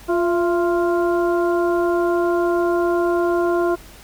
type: harmonic tone with a mistuned harmonic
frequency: 349.2 Hz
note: F4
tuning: in tune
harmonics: 1 / 2 / 3 / 4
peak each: -17 / -23 / -27 / -29 dBFS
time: 0.08-3.76 s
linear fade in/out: 20 ms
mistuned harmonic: 2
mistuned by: -55 cents
effects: added 50 Hz sine -45 dBFS peak until 4.03 s + pink hiss -44 dBFS RMS until 4.03 s